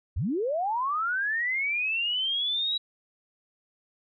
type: linear sweep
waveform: sine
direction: up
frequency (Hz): 56.2 to 3897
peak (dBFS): -25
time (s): 0.16-2.78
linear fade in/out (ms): 10
effects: none